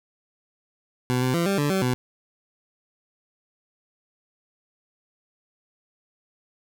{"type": "tone with pitch steps", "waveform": "20% pulse", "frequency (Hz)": [125.6, 128, 170.1, 197.1, 145.5, 191.2, 125.5], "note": ["B2", "C3", "F3", "G3", "D3", "G3", "B2"], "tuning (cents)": [30, -38, -45, 10, -16, -43, 28], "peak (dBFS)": -16, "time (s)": [1.1, 1.94], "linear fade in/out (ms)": 0, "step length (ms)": 120, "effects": []}